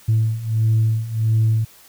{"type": "beating tone pair", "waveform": "sine", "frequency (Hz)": [110, 111.5], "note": ["A2", "A2"], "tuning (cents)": [0, 23], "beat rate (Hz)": 1.5, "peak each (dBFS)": [-19, -16], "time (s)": [0.08, 1.65], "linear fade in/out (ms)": 10, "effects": ["tanh soft clip ceiling -10 dBFS", "white hiss -48 dBFS RMS until 1.88 s"]}